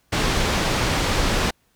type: low-pass noise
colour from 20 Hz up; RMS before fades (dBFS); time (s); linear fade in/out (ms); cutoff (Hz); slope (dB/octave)
pink; -21; 0.12-1.51; 10; 5800; 12
effects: pink hiss -64 dBFS RMS until 1.75 s